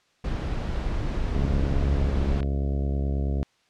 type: noise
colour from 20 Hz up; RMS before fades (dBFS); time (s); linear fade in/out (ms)
brown; -27; 0.24-2.41; 5
type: harmonic tone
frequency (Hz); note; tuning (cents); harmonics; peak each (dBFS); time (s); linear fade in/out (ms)
69.3; C#2; 0; 1 / 2 / 3 / 4 / 5 / 6 / 7 / 8 / 9 / 10; -24 / -31 / -35 / -37 / -41 / -40 / -45 / -45 / -45 / -47; 1.35-3.43; 0
type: clicks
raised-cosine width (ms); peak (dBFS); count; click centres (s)
0.3; -24; 2; 2.405 / 2.43
effects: white hiss -65 dBFS RMS until 3.69 s + low-pass 5000 Hz 12 dB/octave